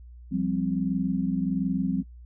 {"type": "chord", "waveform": "sine", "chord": "F suspended second", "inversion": "none", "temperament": "equal", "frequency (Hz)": [174.61, 196, 261.6], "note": ["F3", "G3", "C4"], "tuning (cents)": [0, 0, 0], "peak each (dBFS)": -28, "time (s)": [0.31, 2.03], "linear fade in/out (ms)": 20, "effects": ["noise-tail reverb RT60 0.1 s tail -18 dB re dry", "added 60 Hz sine -43 dBFS peak until 2.25 s"]}